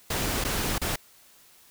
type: noise with dropouts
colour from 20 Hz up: pink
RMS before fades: -28 dBFS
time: 0.1-0.96 s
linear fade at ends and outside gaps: 5 ms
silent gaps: 0.441-0.447 / 0.782-0.815 s
effects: white hiss -56 dBFS RMS until 1.7 s